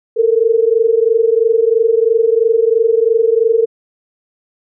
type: tone pair together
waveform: sine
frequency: 443.2 / 466.2 Hz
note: A4 / A#4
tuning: +13 / 0 cents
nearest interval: minor second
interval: 87 cents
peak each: -12 dBFS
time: 0.16-3.66 s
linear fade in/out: 20 ms
effects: none